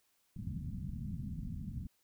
white low-pass noise, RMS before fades -41 dBFS, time 0.36-1.87 s, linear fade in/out 5 ms, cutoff 220 Hz, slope 48 dB/octave, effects white hiss -75 dBFS RMS until 2.03 s

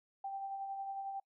sine tone with tremolo, 784 Hz, G5, in tune, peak -37 dBFS, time 0.24-1.2 s, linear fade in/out 5 ms, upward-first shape sine, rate 11 Hz, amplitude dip 35%, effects noise-tail reverb RT60 0.1 s tail -25 dB re dry

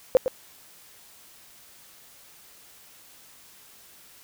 sine tone with echo, 514 Hz, C5, 31 cents flat, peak -12 dBFS, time 0.15-0.17 s, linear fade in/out 0 ms, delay 110 ms, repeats 1, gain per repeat -9 dB, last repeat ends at 0.28 s, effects white hiss -52 dBFS RMS until 4.23 s

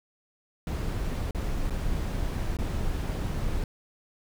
brown noise with dropouts, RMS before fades -29 dBFS, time 0.67-3.64 s, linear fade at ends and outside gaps 2 ms, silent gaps 1.309-1.347 / 1.699-1.705 / 2.569-2.587 s, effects none

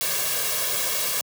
white noise with comb filter, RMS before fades -25 dBFS, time 0.01-1.21 s, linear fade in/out 0 ms, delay 1.8 ms, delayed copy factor +0.8, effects high-pass 150 Hz 12 dB/octave

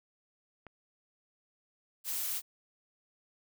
click, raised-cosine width 0.5 ms, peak -33 dBFS, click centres 0.667 s
blue noise, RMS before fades -35 dBFS, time 2.04-2.42 s, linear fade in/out 50 ms
effects none

